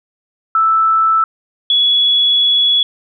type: tone pair in turn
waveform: sine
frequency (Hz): 1318.5 / 3382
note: E6 / G#7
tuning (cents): 0 / +31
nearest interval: octave + major third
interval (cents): 1631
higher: second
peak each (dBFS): -9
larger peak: neither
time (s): 0.55-1.24 / 1.7-2.83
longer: second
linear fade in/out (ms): 2
effects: none